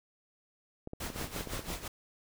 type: clicks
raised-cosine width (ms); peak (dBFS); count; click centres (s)
2; -27; 12; 0.874 / 0.934 / 1.102 / 1.161 / 1.213 / 1.243 / 1.363 / 1.409 / 1.473 / 1.535 / 1.593 / 1.703
type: noise with tremolo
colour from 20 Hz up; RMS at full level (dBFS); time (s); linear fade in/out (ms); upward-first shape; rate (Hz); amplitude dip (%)
pink; -37; 1-1.88; 5; sine; 5.9; 75
effects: none